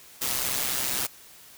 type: noise with amplitude modulation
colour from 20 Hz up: white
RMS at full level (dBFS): -25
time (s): 0.21-1.07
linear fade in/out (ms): 10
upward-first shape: sine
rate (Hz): 130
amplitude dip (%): 65
effects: white hiss -50 dBFS RMS until 1.57 s